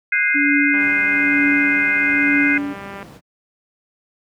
sine chord, Ab dominant seventh, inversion third, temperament equal with one note detuned, 1480 / 1627 / 2093 / 2489 Hz, Gb6 / Ab6 / C7 / Eb7, 0 / -36 / 0 / 0 cents, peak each -22 / -22 / -17 / -23 dBFS, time 0.12-2.58 s, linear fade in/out 5 ms
sine tone with tremolo, 285.8 Hz, D4, 47 cents flat, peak -15 dBFS, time 0.34-2.74 s, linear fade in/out 20 ms, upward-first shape triangle, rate 1.1 Hz, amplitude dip 85%
click train, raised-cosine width 0.5 ms, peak -19 dBFS, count 454, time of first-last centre 0.74-3.028 s, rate 198 Hz
brown noise, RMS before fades -33 dBFS, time 0.77-3.21 s, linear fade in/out 50 ms
effects high-pass 150 Hz 12 dB/octave

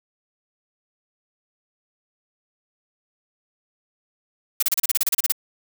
blue noise bursts, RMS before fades -19 dBFS, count 13, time 4.6-5.322 s, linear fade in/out 5 ms, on 26 ms, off 32 ms, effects none

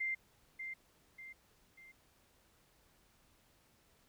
sine tone with echo, 2093 Hz, C7, in tune, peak -34 dBFS, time 0-0.15 s, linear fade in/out 10 ms, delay 590 ms, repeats 3, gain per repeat -7 dB, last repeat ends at 1.92 s, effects pink hiss -70 dBFS RMS until 4.08 s

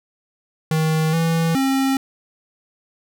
square tone with pitch steps, 158 / 164.7 / 268.6 Hz, D#3 / E3 / C4, +27 / -1 / +46 cents, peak -17 dBFS, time 0.71-1.97 s, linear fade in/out 2 ms, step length 420 ms, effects none

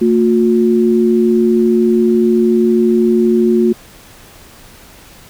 sine tone pair together, 226.8 / 359.4 Hz, A#3 / F4, -47 / +50 cents, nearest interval minor sixth, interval 797 cents, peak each -11 dBFS, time 0.01-3.73 s, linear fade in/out 10 ms, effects pink hiss -40 dBFS RMS until 5.29 s

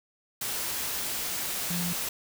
sine tone in noise, 174.61 Hz, F3, in tune, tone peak -30 dBFS, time 1.7-1.93 s, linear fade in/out 5 ms, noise white, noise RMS -32 dBFS, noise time 0.41-2.09 s, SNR -1 dB, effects none

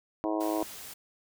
harmonic tone, 106.8 Hz, G#2, 49 cents sharp, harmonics 3 / 4 / 5 / 6 / 7 / 8 / 9 / 10, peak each -30 / -38 / -38 / -34 / -38 / -44 / -38 / -44 dBFS, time 0.24-0.63 s, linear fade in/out 0 ms
white noise, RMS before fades -44 dBFS, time 0.4-0.94 s, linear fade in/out 10 ms
effects none

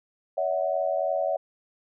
sine tone cluster, 566 / 649 / 740 Hz, C#5 / E5 / F#5, +36 / -27 / 0 cents, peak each -27 / -27 / -30 dBFS, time 0.37-1.37 s, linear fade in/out 10 ms, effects none

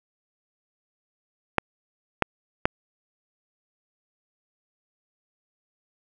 clicks, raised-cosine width 0.5 ms, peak -3 dBFS, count 3, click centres 1.583 / 2.223 / 2.655 s, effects none

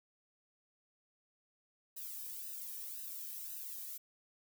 violet noise with flanger, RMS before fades -45 dBFS, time 1.96-3.98 s, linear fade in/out 10 ms, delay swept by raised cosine 0.89 to 1.47 ms, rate 1.9 Hz, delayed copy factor -0.8, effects none

